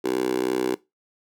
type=tone with high-pass filter; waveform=10% pulse; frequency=63 Hz; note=B1; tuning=35 cents sharp; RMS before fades=-24 dBFS; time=0.04-0.75 s; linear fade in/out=10 ms; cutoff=370 Hz; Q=4; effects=noise-tail reverb RT60 0.2 s tail -19 dB re dry